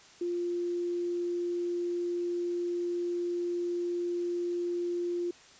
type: tone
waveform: sine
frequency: 349.2 Hz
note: F4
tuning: in tune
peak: -29 dBFS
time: 0.21-5.31 s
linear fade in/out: 5 ms
effects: white hiss -55 dBFS RMS until 5.59 s + resampled to 16000 Hz